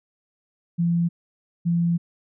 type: tone pair in turn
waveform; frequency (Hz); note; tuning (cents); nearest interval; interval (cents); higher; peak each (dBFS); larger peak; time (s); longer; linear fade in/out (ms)
sine; 170.5 / 170.5; F3 / F3; -41 / -41; unison; 0; neither; -18; neither; 0.78-1.09 / 1.65-1.98; second; 20
effects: none